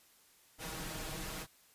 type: noise with comb filter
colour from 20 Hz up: pink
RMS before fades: -42 dBFS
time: 0.58-1.47 s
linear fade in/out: 50 ms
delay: 6.3 ms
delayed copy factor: +0.7
effects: white hiss -65 dBFS RMS until 1.74 s + resampled to 32000 Hz